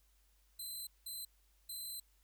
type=tone bursts at uneven times; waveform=10% pulse; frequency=4061 Hz; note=B7; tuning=48 cents sharp; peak=-36 dBFS; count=3; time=0.59-0.87 / 1.06-1.25 / 1.69-2 s; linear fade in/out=5 ms; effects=added 50 Hz sine -69 dBFS peak until 2.23 s + white hiss -75 dBFS RMS until 2.23 s